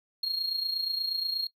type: tone with amplitude modulation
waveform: triangle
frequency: 4258 Hz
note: C8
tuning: 30 cents sharp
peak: -23 dBFS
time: 0.23-1.47 s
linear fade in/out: 5 ms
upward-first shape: sine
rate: 28.4 Hz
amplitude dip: 65%
effects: noise-tail reverb RT60 0.1 s tail -23 dB re dry + tanh soft clip ceiling -20 dBFS